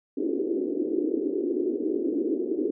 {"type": "band-pass noise", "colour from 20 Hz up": "white", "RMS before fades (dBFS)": -27, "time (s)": [0.17, 2.71], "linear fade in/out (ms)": 10, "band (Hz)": [280, 400], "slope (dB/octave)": 48, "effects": []}